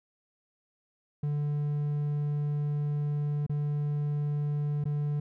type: tone with dropouts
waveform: triangle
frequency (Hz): 146.83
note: D3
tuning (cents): 0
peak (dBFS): -25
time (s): 1.23-5.2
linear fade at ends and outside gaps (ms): 5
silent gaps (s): 3.465-3.495 / 4.841-4.854
effects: none